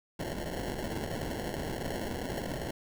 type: noise with sample-and-hold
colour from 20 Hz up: blue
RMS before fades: -36 dBFS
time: 0.19-2.71 s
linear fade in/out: 5 ms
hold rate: 1225 Hz
effects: none